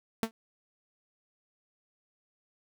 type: tone with exponential decay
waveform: sawtooth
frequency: 224.6 Hz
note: A3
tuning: 36 cents sharp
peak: -19 dBFS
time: 0.23-0.31 s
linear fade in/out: 0 ms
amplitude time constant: 17 ms
effects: none